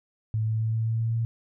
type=tone with pitch steps; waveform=sine; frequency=109.6 / 110.43 / 111.26 / 112.1 / 112.94 / 113.79 / 114.65 Hz; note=A2 / A2 / A2 / A2 / A2 / A#2 / A#2; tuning=-6 / +7 / +20 / +33 / +46 / -41 / -28 cents; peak=-23 dBFS; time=0.34-1.25 s; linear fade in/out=0 ms; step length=130 ms; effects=none